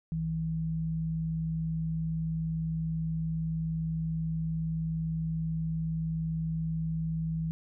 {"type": "tone pair together", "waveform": "sine", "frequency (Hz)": [60.38, 161.2], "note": ["B1", "E3"], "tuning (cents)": [-38, -38], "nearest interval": "octave + perfect fourth", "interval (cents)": 1700, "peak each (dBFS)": [-40, -29], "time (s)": [0.12, 7.51], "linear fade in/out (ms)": 0, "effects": []}